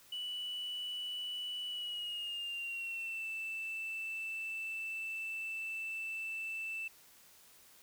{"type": "tone with pitch glide", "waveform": "sine", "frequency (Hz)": [2960, 2652], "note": ["F#7", "E7"], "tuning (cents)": [0, 10], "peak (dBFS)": -36, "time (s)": [0.12, 6.88], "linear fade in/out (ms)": 5, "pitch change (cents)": -190, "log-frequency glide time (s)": [1.67, 3.28], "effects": ["tanh soft clip ceiling -35 dBFS", "white hiss -61 dBFS RMS until 7.82 s"]}